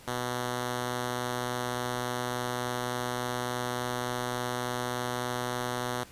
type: tone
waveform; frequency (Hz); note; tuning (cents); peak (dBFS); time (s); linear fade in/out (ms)
5% pulse; 123.47; B2; 0; -19; 0.07-6.04; 10
effects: pink hiss -52 dBFS RMS until 6.11 s + resampled to 32000 Hz